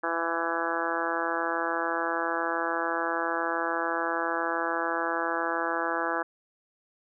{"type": "harmonic tone", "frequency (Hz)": 167, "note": "E3", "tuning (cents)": 23, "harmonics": [2, 3, 4, 5, 6, 7, 8, 9, 10], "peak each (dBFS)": [-35, -35, -35, -35, -35, -35, -35, -35, -35], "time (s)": [0.03, 6.23], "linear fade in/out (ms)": 10, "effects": []}